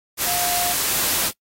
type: tone in noise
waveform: sine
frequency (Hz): 710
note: F5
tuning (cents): +28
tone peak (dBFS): -24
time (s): 0.25-0.75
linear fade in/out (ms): 50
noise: white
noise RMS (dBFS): -21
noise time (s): 0.17-1.32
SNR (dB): -6
effects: noise-tail reverb RT60 0.1 s tail -22 dB re dry + AAC 48 kbps